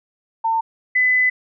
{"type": "tone pair in turn", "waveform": "sine", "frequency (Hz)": [902, 2008], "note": ["A5", "B6"], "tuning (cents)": [43, 28], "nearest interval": "octave + major second", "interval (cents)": 1385, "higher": "second", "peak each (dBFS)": [-16, -13], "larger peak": "second", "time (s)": [[0.44, 0.61], [0.95, 1.3]], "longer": "second", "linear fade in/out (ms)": 10, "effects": []}